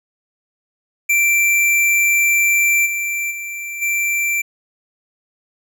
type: tone with level steps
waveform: square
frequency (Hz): 2349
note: D7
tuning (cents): 0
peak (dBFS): -13 / -20 / -26 / -17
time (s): 1.09-4.42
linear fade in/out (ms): 10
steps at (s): 2.85 / 3.3 / 3.81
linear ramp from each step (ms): 20
effects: none